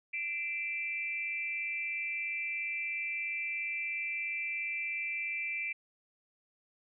sine tone with amplitude modulation, 2349 Hz, D7, in tune, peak -29 dBFS, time 0.13-5.73 s, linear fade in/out 10 ms, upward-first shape sine, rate 295 Hz, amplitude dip 90%, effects none

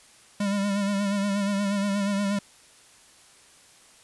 square tone with vibrato, 200.6 Hz, G3, 40 cents sharp, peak -24 dBFS, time 0.4-2.39 s, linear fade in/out 5 ms, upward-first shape sine, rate 8.4 Hz, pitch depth 44 cents each way, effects white hiss -54 dBFS RMS until 4.03 s + resampled to 24000 Hz

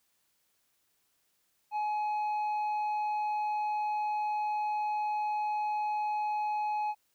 sine tone with tanh clipping, 844 Hz, G#5, 28 cents sharp, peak -30 dBFS, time 1.71-6.95 s, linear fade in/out 50 ms, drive 5 dB, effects white hiss -74 dBFS RMS until 7.14 s

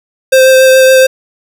square tone with vibrato, 523 Hz, C5, 1 cent flat, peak -3 dBFS, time 0.32-1.07 s, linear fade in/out 10 ms, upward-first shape triangle, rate 7.1 Hz, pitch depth 14 cents each way, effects none

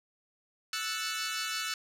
15% pulse chord, F# minor seventh, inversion third, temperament equal, 1318.5 / 1480 / 1760 / 2217 Hz, E6 / F#6 / A6 / C#7, 0 / 0 / 0 / 0 cents, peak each -30 / -30 / -34 / -34 dBFS, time 0.73-1.74 s, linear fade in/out 2 ms, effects low-pass 12000 Hz 12 dB/octave

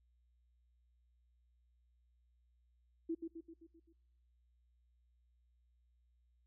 sine tone with echo, 329.6 Hz, E4, in tune, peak -35 dBFS, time 3.09-3.15 s, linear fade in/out 10 ms, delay 130 ms, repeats 6, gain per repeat -5 dB, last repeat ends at 3.93 s, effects noise-tail reverb RT60 1.0 s tail -26 dB re dry + added 60 Hz sine -70 dBFS peak until 6.46 s

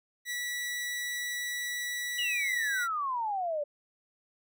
sawtooth tone, 1949 Hz, B6, 23 cents flat, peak -29 dBFS, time 0.25-2.88 s, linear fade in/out 50 ms
sine exponential sweep, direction down, 2979 to 568 Hz, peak -29 dBFS, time 2.18-3.64 s, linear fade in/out 10 ms
effects none

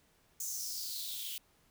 blue noise with high-pass filter sweep, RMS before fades -40 dBFS, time 0.4-1.38 s, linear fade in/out 2 ms, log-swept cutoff 6800 to 2900 Hz, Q 5.4, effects pink hiss -69 dBFS RMS until 1.7 s

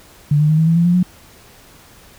sine tone with pitch steps, 146.83 / 151.22 / 155.74 / 160.4 / 165.19 / 170.13 / 175.22 / 180.46 Hz, D3 / D#3 / D#3 / E3 / E3 / F3 / F3 / F#3, 0 / -49 / +2 / -47 / +4 / -45 / +6 / -43 cents, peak -10 dBFS, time 0.31-1.03 s, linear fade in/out 5 ms, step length 90 ms, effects pink hiss -45 dBFS RMS until 2.18 s

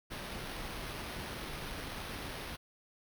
pink noise with sample-and-hold, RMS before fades -42 dBFS, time 0.1-2.57 s, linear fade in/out 20 ms, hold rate 7350 Hz, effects none

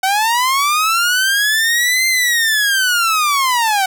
sawtooth linear two-way sweep, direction up then down, 745 to 2093 to 745 Hz, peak -9 dBFS, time 0.03-3.86 s, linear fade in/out 5 ms, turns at 2.07 s, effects none

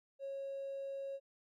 triangle tone with hard clipping, 548 Hz, C#5, 20 cents flat, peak -40 dBFS, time 0.19-1.2 s, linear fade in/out 50 ms, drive 3 dB, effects none

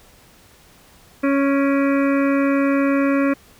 harmonic tone with a mistuned harmonic, 277.2 Hz, C#4, in tune, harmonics 1 / 2 / 4 / 5 / 6 / 7 / 8 / 9, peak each -16 / -22 / -28 / -30 / -32 / -33 / -34 / -35 dBFS, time 1.23-3.34 s, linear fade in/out 10 ms, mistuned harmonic 8, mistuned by +69 cents, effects pink hiss -50 dBFS RMS until 3.59 s

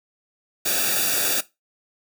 white noise with comb filter, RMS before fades -22 dBFS, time 0.65-1.41 s, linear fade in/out 10 ms, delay 0.96 ms, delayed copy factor -0.95, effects noise-tail reverb RT60 0.2 s tail -17 dB re dry

